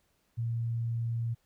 sine tone, 116.1 Hz, A#2, 7 cents flat, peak -29 dBFS, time 0.37-1.35 s, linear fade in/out 20 ms, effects pink hiss -73 dBFS RMS until 1.45 s

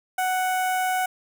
sawtooth tone with notch filter, 742 Hz, F#5, 5 cents sharp, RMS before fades -24 dBFS, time 0.18-1.06 s, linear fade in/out 5 ms, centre 4300 Hz, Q 0.89, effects none

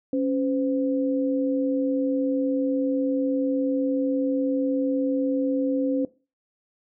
sine tone pair together, 275.6 / 512 Hz, C#4 / C5, -10 / -38 cents, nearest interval major seventh, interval 1072 cents, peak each -22 / -27 dBFS, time 0.13-6.05 s, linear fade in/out 2 ms, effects noise-tail reverb RT60 0.3 s tail -18 dB re dry

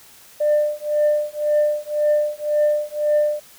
sine tone with tremolo, 597 Hz, D5, 28 cents sharp, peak -11 dBFS, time 0.4-3.4 s, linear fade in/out 10 ms, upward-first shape triangle, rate 1.9 Hz, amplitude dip 100%, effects tanh soft clip ceiling -11 dBFS + white hiss -47 dBFS RMS until 3.58 s

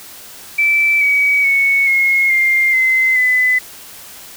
sine tone with pitch steps, 2324 / 2268 / 2214 / 2161 / 2109 / 2059 / 2009 Hz, D7 / C#7 / C#7 / C#7 / C7 / C7 / B6, -19 / +39 / -3 / -45 / +13 / -28 / +29 cents, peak -10 dBFS, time 0.58-3.59 s, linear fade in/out 10 ms, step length 430 ms, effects white hiss -36 dBFS RMS until 4.36 s

